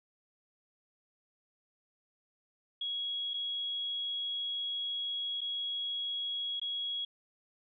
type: tone with dropouts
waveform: sine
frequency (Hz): 3322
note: G#7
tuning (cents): 0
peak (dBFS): -33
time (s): 2.81-7.05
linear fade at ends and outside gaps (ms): 5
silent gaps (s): 3.336-3.34 / 5.408-5.414 / 6.598-6.615
effects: none